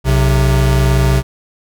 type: tone pair together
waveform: square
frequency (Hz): 61.6 / 131.17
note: B1 / C3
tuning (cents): -4 / +5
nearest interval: octave + minor second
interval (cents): 1309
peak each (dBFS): -13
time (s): 0.04-1.23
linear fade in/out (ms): 50
effects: none